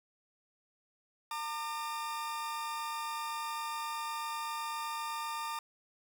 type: tone pair together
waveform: 40% pulse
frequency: 912.7 / 1201 Hz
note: A#5 / D6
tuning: -37 / +38 cents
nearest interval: perfect fourth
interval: 475 cents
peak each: -38 / -38 dBFS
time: 1.31-5.59 s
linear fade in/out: 2 ms
effects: none